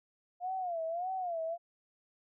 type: tone with vibrato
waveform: sine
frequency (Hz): 701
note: F5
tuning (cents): +6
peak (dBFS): -33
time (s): 0.4-1.58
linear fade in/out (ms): 50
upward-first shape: sine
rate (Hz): 1.7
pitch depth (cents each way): 140
effects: none